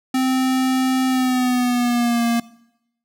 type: tone with pitch glide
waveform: square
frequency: 259.7 to 234.1 Hz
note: C4 to A#3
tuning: -13 to +8 cents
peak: -17 dBFS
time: 0.14-2.4 s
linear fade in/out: 5 ms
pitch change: -179 cents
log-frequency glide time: 1.08-2.24 s
effects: noise-tail reverb RT60 0.8 s tail -20 dB re dry